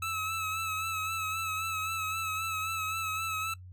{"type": "tone with vibrato", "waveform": "25% pulse", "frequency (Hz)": 1300, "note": "E6", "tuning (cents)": -24, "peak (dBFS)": -28, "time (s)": [0.02, 3.54], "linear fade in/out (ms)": 5, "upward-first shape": "sine", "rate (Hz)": 3.8, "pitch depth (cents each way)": 34, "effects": ["noise-tail reverb RT60 0.1 s tail -18 dB re dry", "added 91 Hz sine -45 dBFS peak until 3.72 s"]}